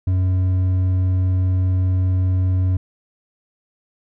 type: tone with hard clipping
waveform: triangle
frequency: 92.5 Hz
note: F#2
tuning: in tune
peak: -16 dBFS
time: 0.07-2.77 s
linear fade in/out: 5 ms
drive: 7 dB
effects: none